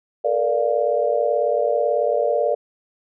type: chord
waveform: sine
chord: Bb major seventh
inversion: third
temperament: equal with one note detuned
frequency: 440 / 478.2 / 587.3 / 698.5 Hz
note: A4 / Bb4 / D5 / F5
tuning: 0 / +44 / 0 / 0 cents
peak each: -25 / -22 / -20 / -25 dBFS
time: 0.24-2.55 s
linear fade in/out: 10 ms
effects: none